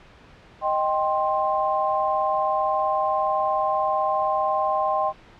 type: chord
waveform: sine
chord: C minor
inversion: first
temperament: equal with one note detuned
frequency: 622.3 / 784 / 1053.8 Hz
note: Eb5 / G5 / C6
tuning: 0 / 0 / +12 cents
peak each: -25 / -24 / -24 dBFS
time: 0.61-5.13 s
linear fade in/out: 50 ms
effects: pink hiss -49 dBFS RMS until 5.39 s + low-pass 3000 Hz 12 dB/octave